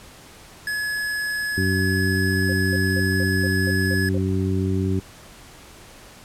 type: tone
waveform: square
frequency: 1697 Hz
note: G#6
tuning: 37 cents sharp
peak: -24 dBFS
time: 0.67-4.09 s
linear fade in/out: 2 ms
type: harmonic tone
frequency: 94.8 Hz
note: F#2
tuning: 43 cents sharp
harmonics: 1 / 2 / 3 / 4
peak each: -22 / -25 / -27 / -28 dBFS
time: 1.57-5 s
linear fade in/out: 10 ms
type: tone bursts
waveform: sine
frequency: 523.3 Hz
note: C5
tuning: in tune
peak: -30 dBFS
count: 8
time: 2.49-4.178 s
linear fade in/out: 2 ms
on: 36 ms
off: 200 ms
effects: pink hiss -45 dBFS RMS until 6.24 s + low-pass 12000 Hz 12 dB/octave

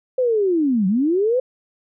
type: linear two-way sweep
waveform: sine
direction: down then up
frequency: 523.3 to 180 to 523.3 Hz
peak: -15 dBFS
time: 0.18-1.4 s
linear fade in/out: 5 ms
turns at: 0.87 s
effects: none

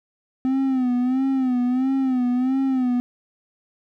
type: tone with vibrato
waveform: triangle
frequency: 257 Hz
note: C4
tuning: 31 cents flat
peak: -16 dBFS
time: 0.45-3 s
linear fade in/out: 0 ms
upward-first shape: sine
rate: 1.5 Hz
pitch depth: 81 cents each way
effects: none

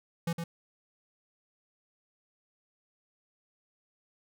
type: tone with echo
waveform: square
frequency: 168.3 Hz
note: E3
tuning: 36 cents sharp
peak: -29 dBFS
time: 0.27-0.33 s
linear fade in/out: 5 ms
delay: 110 ms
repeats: 1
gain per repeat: -5 dB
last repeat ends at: 0.44 s
effects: none

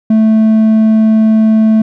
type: tone with hard clipping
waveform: sine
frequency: 219.4 Hz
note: A3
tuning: 5 cents flat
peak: -6 dBFS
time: 0.1-1.82 s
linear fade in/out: 5 ms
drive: 3 dB
effects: none

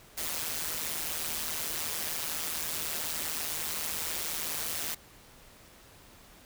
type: noise with amplitude modulation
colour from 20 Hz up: white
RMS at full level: -31 dBFS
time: 0.17-4.95 s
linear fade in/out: 10 ms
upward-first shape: sine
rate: 158 Hz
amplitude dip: 75%
effects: pink hiss -55 dBFS RMS until 6.45 s

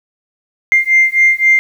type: beating tone pair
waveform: sine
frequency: 2098 / 2101.8 Hz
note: C7 / C7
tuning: +4 / +7 cents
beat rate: 3.8 Hz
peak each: -10 dBFS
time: 0.72-1.59 s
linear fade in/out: 0 ms
effects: tanh soft clip ceiling -1 dBFS + 7-bit

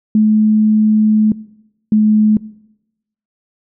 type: tone pair in turn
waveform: sine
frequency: 215 / 214 Hz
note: A3 / A3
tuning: -40 / -48 cents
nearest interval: unison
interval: 8 cents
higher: first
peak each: -7 dBFS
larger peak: neither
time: 0.15-1.32 / 1.92-2.37 s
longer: first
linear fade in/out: 2 ms
effects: noise-tail reverb RT60 0.9 s tail -21 dB re dry

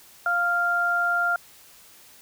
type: tone pair together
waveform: sine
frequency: 698.5 / 1394.4 Hz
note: F5 / F6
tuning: 0 / -3 cents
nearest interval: octave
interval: 1197 cents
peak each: -27 / -21 dBFS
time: 0.26-1.36 s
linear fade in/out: 2 ms
effects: white hiss -51 dBFS RMS until 2.21 s

